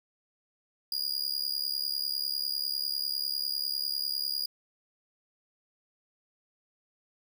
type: tone with amplitude modulation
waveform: 45% pulse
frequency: 4859 Hz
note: D#8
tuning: 42 cents flat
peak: -25 dBFS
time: 0.92-4.46 s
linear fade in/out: 2 ms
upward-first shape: sine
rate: 70 Hz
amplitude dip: 90%
effects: none